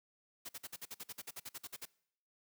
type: noise bursts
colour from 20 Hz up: white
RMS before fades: -45 dBFS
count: 16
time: 0.45-1.856 s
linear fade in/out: 10 ms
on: 41 ms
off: 50 ms
effects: noise-tail reverb RT60 0.7 s tail -23 dB re dry + high-pass 80 Hz 12 dB/octave